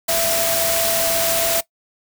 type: tone in noise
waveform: sine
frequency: 667 Hz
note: E5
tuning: 20 cents sharp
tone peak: -21 dBFS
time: 0.08-1.61 s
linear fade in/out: 10 ms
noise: white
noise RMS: -20 dBFS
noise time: 0.08-1.61 s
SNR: -4 dB
effects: noise-tail reverb RT60 0.1 s tail -19 dB re dry